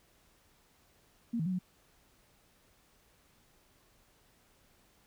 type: tone with pitch steps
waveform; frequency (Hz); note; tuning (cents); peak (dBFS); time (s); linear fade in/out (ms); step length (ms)
sine; 233.3 / 160.2 / 185.7 / 182; A#3 / E3 / F#3 / F#3; +2 / -49 / +7 / -28; -30; 1.33-1.59; 10; 65
effects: pink hiss -67 dBFS RMS until 5.06 s